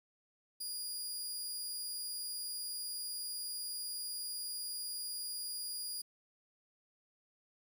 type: tone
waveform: 20% pulse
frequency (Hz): 4856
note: D#8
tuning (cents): -43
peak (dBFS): -33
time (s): 0.6-6.02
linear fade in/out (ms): 10
effects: 10-bit